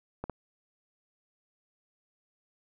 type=clicks; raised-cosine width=1 ms; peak=-21 dBFS; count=2; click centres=0.24 / 0.297 s; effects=none